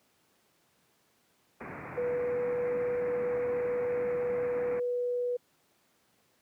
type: low-pass noise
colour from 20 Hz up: pink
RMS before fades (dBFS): -40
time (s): 1.6-4.8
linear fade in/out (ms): 10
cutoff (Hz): 2400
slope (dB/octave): 96
type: tone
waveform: sine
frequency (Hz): 489.6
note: B4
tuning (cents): -15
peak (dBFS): -28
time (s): 1.97-5.37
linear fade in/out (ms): 10
effects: pink hiss -69 dBFS RMS until 6.41 s + high-pass 150 Hz 12 dB/octave